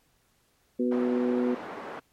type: harmonic tone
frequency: 123.47 Hz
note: B2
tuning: in tune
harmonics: 2 / 3 / 4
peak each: -25 / -29 / -31 dBFS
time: 0.79-1.55 s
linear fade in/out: 10 ms
type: band-pass noise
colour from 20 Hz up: pink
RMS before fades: -39 dBFS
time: 0.91-2 s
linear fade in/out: 10 ms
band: 340 to 1300 Hz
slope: 12 dB/octave
effects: pink hiss -68 dBFS RMS until 2.12 s + MP3 64 kbps